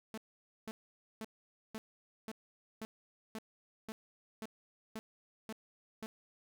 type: tone bursts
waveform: sawtooth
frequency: 220 Hz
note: A3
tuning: in tune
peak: -37 dBFS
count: 12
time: 0.14-6.06 s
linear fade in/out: 0 ms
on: 35 ms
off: 500 ms
effects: none